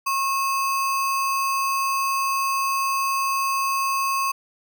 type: tone with sample-and-hold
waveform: sine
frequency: 1086 Hz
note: C#6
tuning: 36 cents flat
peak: -20 dBFS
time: 0.06-4.32 s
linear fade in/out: 10 ms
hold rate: 3675 Hz
effects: none